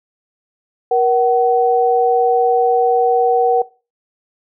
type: tone pair together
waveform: sine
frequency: 475 / 754 Hz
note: A#4 / F#5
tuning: +33 / +32 cents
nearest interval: minor sixth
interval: 799 cents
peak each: -14 dBFS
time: 0.91-3.62 s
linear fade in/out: 5 ms
effects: noise-tail reverb RT60 0.3 s tail -19 dB re dry